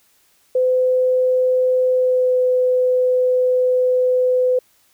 sine tone with pitch glide, 509 to 504.9 Hz, C5 to B4, -48 to +38 cents, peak -13 dBFS, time 0.55-4.59 s, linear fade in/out 5 ms, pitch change -14 cents, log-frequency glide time 1.91-2.38 s, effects white hiss -58 dBFS RMS until 4.93 s

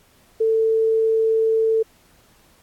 sine tone, 445.4 Hz, A4, 21 cents sharp, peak -15 dBFS, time 0.4-1.83 s, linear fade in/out 10 ms, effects pink hiss -56 dBFS RMS until 2.62 s + AAC 64 kbps

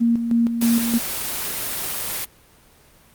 sine tone with tremolo, 233.2 Hz, A#3, 1 cent sharp, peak -14 dBFS, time 0-0.99 s, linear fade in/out 20 ms, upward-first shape square, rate 3.2 Hz, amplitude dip 55%
white noise, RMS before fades -26 dBFS, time 0.61-2.25 s, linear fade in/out 5 ms
effects pink hiss -52 dBFS RMS until 3.14 s + Opus 24 kbps

